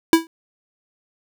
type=tone with exponential decay; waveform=square; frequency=327.7 Hz; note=E4; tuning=10 cents flat; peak=-6 dBFS; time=0.13-0.27 s; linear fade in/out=1 ms; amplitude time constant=29 ms; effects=none